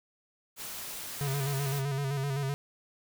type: noise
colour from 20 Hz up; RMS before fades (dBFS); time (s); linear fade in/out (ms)
white; -40; 0.56-1.83; 50
type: tone with vibrato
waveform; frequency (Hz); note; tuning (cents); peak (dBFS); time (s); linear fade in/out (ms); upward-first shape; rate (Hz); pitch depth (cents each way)
square; 138.59; C#3; 0; -30; 1.21-2.54; 0; square; 7.8; 49
effects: none